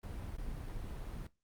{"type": "noise with dropouts", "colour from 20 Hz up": "brown", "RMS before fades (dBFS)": -42, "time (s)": [0.03, 1.27], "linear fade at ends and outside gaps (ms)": 5, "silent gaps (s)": [0.369, 0.381], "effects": ["noise-tail reverb RT60 0.2 s tail -18 dB re dry", "Opus 32 kbps"]}